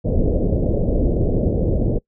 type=low-pass noise; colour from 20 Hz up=pink; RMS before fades=-18 dBFS; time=0.04-1.99 s; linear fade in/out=20 ms; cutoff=590 Hz; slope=48 dB/octave; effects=noise-tail reverb RT60 0.1 s tail -23 dB re dry